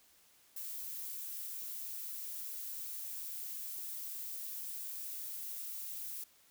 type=noise; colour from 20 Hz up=violet; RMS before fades=-43 dBFS; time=0.56-6.24 s; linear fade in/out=5 ms; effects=white hiss -66 dBFS RMS until 6.5 s